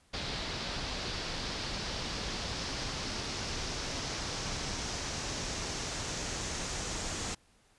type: noise with low-pass filter sweep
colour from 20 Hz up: pink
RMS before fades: -37 dBFS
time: 0.13-7.35 s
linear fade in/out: 10 ms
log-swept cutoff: 4400 to 6900 Hz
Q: 2.4
effects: pink hiss -66 dBFS RMS until 7.78 s + resampled to 24000 Hz